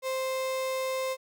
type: tone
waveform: 35% pulse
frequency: 523.3 Hz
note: C5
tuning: in tune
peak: -27 dBFS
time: 0.02-1.17 s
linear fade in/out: 50 ms
effects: none